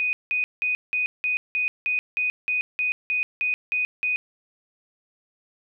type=tone bursts; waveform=sine; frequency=2489 Hz; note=D#7; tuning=in tune; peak=-21 dBFS; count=14; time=0-4.16 s; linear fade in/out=0 ms; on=130 ms; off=180 ms; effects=none